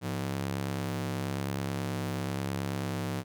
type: ring-modulated tone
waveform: sawtooth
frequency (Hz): 138.59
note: C#3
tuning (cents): 0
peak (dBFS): -24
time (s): 0.01-3.24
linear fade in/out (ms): 50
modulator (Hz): 34.4
effects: none